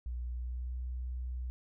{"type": "tone with pitch glide", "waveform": "sine", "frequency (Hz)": [60.6, 62.2], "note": ["B1", "B1"], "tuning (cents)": [-32, 13], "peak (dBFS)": -35, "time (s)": [0.06, 1.5], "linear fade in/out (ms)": 0, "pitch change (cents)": 45, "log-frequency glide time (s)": [0.29, 0.76], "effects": []}